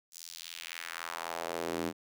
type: tone with high-pass filter sweep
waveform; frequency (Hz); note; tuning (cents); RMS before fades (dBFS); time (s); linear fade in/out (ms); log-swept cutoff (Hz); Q
square; 41.9; E1; +29; -39; 0.11-1.93; 50; 6700 to 250; 1.6
effects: none